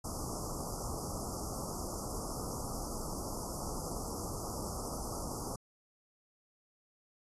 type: band-stop noise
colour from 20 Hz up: pink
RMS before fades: -40 dBFS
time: 0.04-5.56 s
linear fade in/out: 5 ms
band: 1300 to 4900 Hz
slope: 96 dB/octave
effects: AAC 32 kbps